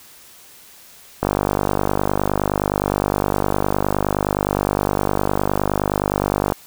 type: click train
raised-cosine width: 1 ms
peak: -3 dBFS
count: 264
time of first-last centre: 1.23-6.522 s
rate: 49.7 Hz
effects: white hiss -45 dBFS RMS until 6.66 s